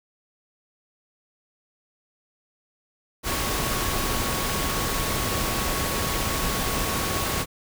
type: tone in noise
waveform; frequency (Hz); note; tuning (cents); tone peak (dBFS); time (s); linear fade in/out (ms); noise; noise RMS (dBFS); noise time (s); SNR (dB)
sine; 1108.7; C#6; 0; -34; 3.23-7.46; 50; pink; -26; 3.23-7.46; -11
effects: none